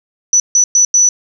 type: tone bursts at uneven times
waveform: sine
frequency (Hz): 5950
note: F#8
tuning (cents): +9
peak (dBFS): -6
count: 4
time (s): 0.33-0.4 / 0.55-0.64 / 0.75-0.85 / 0.94-1.09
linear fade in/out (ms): 2
effects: 8-bit